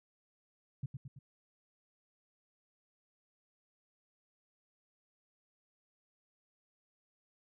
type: tone with echo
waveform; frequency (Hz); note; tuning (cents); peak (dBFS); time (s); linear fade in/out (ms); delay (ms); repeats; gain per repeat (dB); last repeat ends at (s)
sine; 134; C3; +42; -34; 0.83-0.86; 5; 110; 3; -5; 1.19
effects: none